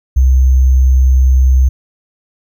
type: tone with sample-and-hold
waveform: sine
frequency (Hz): 65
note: C2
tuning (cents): -11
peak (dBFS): -5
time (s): 0.16-1.69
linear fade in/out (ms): 10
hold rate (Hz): 6300
effects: none